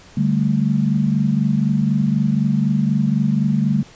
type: chord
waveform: sine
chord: D suspended fourth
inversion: none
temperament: equal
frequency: 146.83 / 196 / 220 Hz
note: D3 / G3 / A3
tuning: 0 / 0 / 0 cents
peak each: -19 dBFS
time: 0.17-3.83 s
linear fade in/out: 5 ms
effects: pink hiss -45 dBFS RMS until 3.95 s + resampled to 16000 Hz